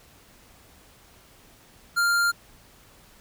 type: tone with hard clipping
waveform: sine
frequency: 1396.9 Hz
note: F6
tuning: in tune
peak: -21 dBFS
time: 1.96-2.32 s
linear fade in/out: 20 ms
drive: 17 dB
effects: pink hiss -54 dBFS RMS until 3.2 s